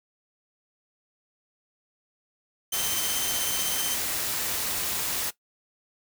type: tone with tremolo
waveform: 15% pulse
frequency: 3100 Hz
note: G7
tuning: 20 cents flat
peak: -21 dBFS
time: 2.72-3.95 s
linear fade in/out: 5 ms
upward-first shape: square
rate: 16 Hz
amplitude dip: 35%
type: noise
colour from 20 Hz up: white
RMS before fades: -29 dBFS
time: 2.72-5.31 s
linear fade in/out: 20 ms
effects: noise-tail reverb RT60 0.1 s tail -17 dB re dry